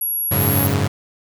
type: tone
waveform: sine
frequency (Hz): 11310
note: F9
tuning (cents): +21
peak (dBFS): -19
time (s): 0.01-0.67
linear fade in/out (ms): 5
type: chord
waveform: sawtooth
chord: F# suspended second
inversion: none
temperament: equal with one note detuned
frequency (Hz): 92.5 / 103.83 / 139.56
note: F#2 / G#2 / C#3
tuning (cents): 0 / 0 / +12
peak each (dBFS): -17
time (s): 0.31-0.88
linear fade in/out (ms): 10
type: noise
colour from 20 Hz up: violet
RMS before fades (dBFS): -32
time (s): 0.39-0.74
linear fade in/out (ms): 2
effects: none